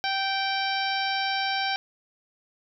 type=harmonic tone; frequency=779 Hz; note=G5; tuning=11 cents flat; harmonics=1 / 2 / 3 / 4 / 5 / 6 / 7; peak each=-28 / -31 / -33 / -34 / -35 / -36 / -36 dBFS; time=0.04-1.76 s; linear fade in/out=0 ms; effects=none